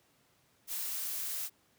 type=noise; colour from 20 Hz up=blue; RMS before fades=-37 dBFS; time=0.67-1.5 s; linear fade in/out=50 ms; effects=pink hiss -69 dBFS RMS until 1.78 s + high-pass 100 Hz 12 dB/octave